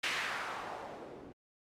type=noise with low-pass filter sweep; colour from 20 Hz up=blue; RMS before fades=-40 dBFS; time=0.03-1.33 s; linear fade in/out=10 ms; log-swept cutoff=2500 to 310 Hz; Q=1.5; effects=Opus 48 kbps